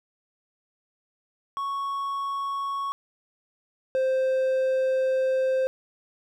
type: tone pair in turn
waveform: triangle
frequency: 1108.7 / 523.2 Hz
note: C#6 / C5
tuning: 0 / 0 cents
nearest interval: octave + minor second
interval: 1300 cents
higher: first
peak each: -25 / -19 dBFS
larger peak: second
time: 1.57-2.92 / 3.95-5.67 s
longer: second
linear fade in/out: 0 ms
effects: none